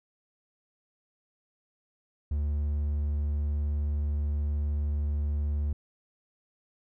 triangle tone, 73.42 Hz, D2, in tune, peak -24 dBFS, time 2.31-5.73 s, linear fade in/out 5 ms, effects none

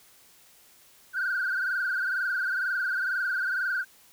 sine tone with frequency modulation, 1500 Hz, F#6, 23 cents sharp, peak -24 dBFS, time 1.13-3.85 s, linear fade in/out 50 ms, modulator 22.1 Hz, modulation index 3.5, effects tanh soft clip ceiling -22 dBFS + white hiss -57 dBFS RMS until 4.12 s

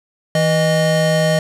square tone pair together, 162.1 / 618.2 Hz, E3 / D#5, -29 / -11 cents, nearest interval octave + major seventh, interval 2318 cents, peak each -17 / -16 dBFS, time 0.35-1.39 s, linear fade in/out 2 ms, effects low-pass 10000 Hz 12 dB/octave + 8-bit

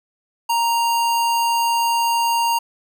square tone, 932.3 Hz, A#5, in tune, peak -17 dBFS, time 0.49-2.59 s, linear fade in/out 10 ms, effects none

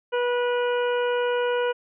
harmonic tone, 487.5 Hz, B4, 23 cents flat, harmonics 1 / 2 / 3 / 4 / 5 / 6, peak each -22 / -30 / -31 / -43 / -39 / -37 dBFS, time 0.12-1.73 s, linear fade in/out 20 ms, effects none

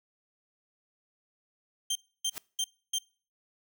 25% pulse tone bursts, 3156 Hz, G7, 11 cents sharp, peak -24 dBFS, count 4, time 1.9-2.986 s, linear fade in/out 5 ms, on 54 ms, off 290 ms
white noise with exponential growth, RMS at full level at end -34 dBFS, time 2.31-2.38 s, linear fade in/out 0 ms, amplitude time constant 15 ms
effects noise-tail reverb RT60 0.4 s tail -24 dB re dry

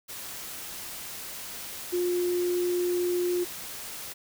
sine tone in noise, 355.1 Hz, F4, 29 cents sharp, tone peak -24 dBFS, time 1.92-3.45 s, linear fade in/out 20 ms, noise white, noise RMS -39 dBFS, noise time 0.08-4.14 s, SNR +12 dB, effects none

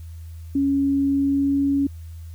sine tone with pitch glide, 277.2 to 279 Hz, C#4 to C#4, 0 to +11 cents, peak -17 dBFS, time 0.55-1.87 s, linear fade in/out 5 ms, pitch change +11 cents, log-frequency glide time 1.08-1.59 s, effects added 82 Hz sine -34 dBFS peak until 2.34 s + white hiss -57 dBFS RMS until 2.34 s

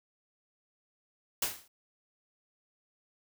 white noise with exponential decay, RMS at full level -27 dBFS, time 1.42-1.68 s, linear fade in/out 5 ms, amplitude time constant 56 ms, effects none

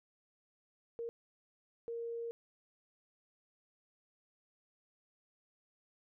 sine tone bursts at uneven times, 465.5 Hz, A#4, 2 cents flat, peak -38 dBFS, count 2, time 0.99-1.09 / 1.88-2.31 s, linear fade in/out 0 ms, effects none

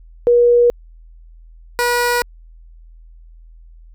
sine / 15% pulse tone pair in turn, 480 / 483.6 Hz, B4 / B4, -49 / -36 cents, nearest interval unison, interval 13 cents, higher second, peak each -8 dBFS, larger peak neither, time 0.27-0.7 / 1.79-2.22 s, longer neither, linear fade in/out 0 ms, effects added 41 Hz sine -39 dBFS peak until 3.94 s

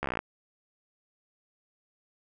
slowing click train, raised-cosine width 0.5 ms, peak -15 dBFS, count 11, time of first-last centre 0.03-0.19 s, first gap 14 ms, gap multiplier 1.03, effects none

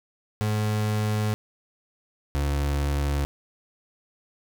35% pulse tone pair in turn, 106.6 / 71.15 Hz, G#2 / C#2, +46 / +46 cents, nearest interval perfect fifth, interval 700 cents, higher first, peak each -21 dBFS, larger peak neither, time 0.41-1.34 / 2.35-3.25 s, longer first, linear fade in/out 0 ms, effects none

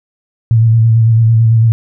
sine tone with vibrato, 113.4 Hz, A#2, 47 cents flat, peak -5 dBFS, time 0.51-1.72 s, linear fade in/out 0 ms, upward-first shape square, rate 9 Hz, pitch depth 28 cents each way, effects none

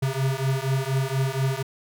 square beating tone pair, 131.8 / 136 Hz, C3 / C#3, +13 / -33 cents, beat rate 4.2 Hz, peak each -26 dBFS, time 0.02-1.63 s, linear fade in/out 10 ms, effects none

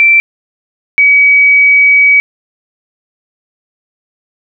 sine tone pair in turn, 2341 / 2270 Hz, D7 / C#7, -6 / +41 cents, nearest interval minor second, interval 53 cents, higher first, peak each -3 dBFS, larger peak neither, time 0-0.2 / 0.98-2.2 s, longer second, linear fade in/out 0 ms, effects none

